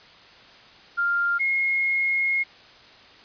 sine tone pair in turn, 1396.9 / 2155 Hz, F6 / C#7, 0 / -49 cents, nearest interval minor sixth, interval 751 cents, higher second, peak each -20 dBFS, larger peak neither, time 0.97-1.39 / 1.39-2.44 s, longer second, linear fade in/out 20 ms, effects white hiss -49 dBFS RMS until 3.24 s + resampled to 11025 Hz

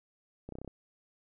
clicks, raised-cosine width 2 ms, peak -29 dBFS, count 7, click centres 0.49 / 0.523 / 0.554 / 0.586 / 0.616 / 0.647 / 0.677 s, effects none

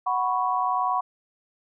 sine chord, F# suspended fourth, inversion none, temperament equal, 740 / 987.8 / 1108.7 Hz, F#5 / B5 / C#6, 0 / 0 / 0 cents, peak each -26 dBFS, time 0.06-1.01 s, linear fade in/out 10 ms, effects none

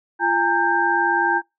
sine tone cluster, 344.8 / 814 / 913 / 1578 Hz, F4 / G#5 / A#5 / G6, -22 / -35 / -36 / +11 cents, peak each -25 / -22 / -21 / -20 dBFS, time 0.19-1.42 s, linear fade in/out 50 ms, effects noise-tail reverb RT60 0.2 s tail -24 dB re dry

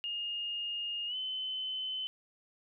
sine tone with pitch glide, 2840 to 3044 Hz, F7 to F#7, +28 to +48 cents, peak -34 dBFS, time 0.04-2.07 s, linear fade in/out 0 ms, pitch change +120 cents, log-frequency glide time 1.07-1.16 s, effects none

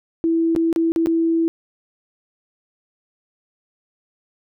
sine tone with dropouts, 329.6 Hz, E4, in tune, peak -15 dBFS, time 0.24-1.48 s, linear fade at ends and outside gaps 0 ms, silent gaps 0.551-0.562 / 0.728-0.761 / 0.92-0.961 / 1.06-1.07 s, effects none

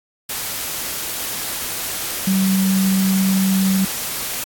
sine tone in noise, 191 Hz, G3, 45 cents flat, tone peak -14 dBFS, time 2.27-3.85 s, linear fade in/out 5 ms, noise white, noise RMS -25 dBFS, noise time 0.29-4.44 s, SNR +8 dB, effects AAC 64 kbps

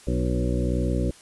harmonic tone with a mistuned harmonic, 61.5 Hz, B1, 7 cents flat, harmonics 1 / 2 / 3 / 4 / 5 / 6 / 8 / 9, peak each -25 / -28 / -30 / -31 / -32 / -33 / -34 / -35 dBFS, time 0.07-1.11 s, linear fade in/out 5 ms, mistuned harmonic 5, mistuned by -26 cents, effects white hiss -50 dBFS RMS until 1.21 s + resampled to 24000 Hz

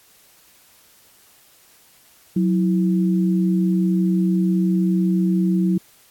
sine tone pair together, 183.9 / 328.4 Hz, F#3 / E4, -10 / -6 cents, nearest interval minor seventh, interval 1004 cents, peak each -16 / -23 dBFS, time 2.36-5.78 s, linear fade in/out 5 ms, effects white hiss -53 dBFS RMS until 6.1 s + AAC 64 kbps

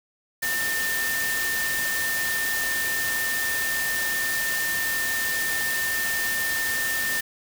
sine tone in noise, 1800 Hz, A6, 39 cents sharp, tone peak -25 dBFS, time 0.42-7.21 s, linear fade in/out 10 ms, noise white, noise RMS -29 dBFS, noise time 0.42-7.21 s, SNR +1 dB, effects none

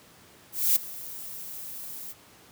violet noise with ADSR envelope, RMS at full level -20 dBFS, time 0.52-2.14 s, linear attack 240 ms, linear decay 7 ms, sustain -19 dB, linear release 34 ms, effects pink hiss -54 dBFS RMS until 2.51 s + high-pass 100 Hz 12 dB/octave

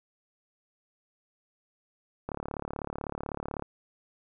click train, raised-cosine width 1 ms, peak -20 dBFS, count 49, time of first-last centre 2.29-3.623 s, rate 36 Hz, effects none

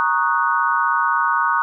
sine chord, D# minor seventh, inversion second, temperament equal, 932.3 / 1108.7 / 1244.5 / 1480 Hz, A#5 / C#6 / D#6 / F#6, 0 / 0 / 0 / 0 cents, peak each -21 dBFS, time 0-1.62 s, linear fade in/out 0 ms, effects none

